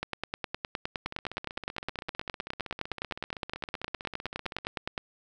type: two click trains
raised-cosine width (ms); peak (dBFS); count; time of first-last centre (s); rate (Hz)
0.3; -15 / -22; 49 / 57; 0.03-4.978 / 1.06-4.65; 9.7 / 15.6
effects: none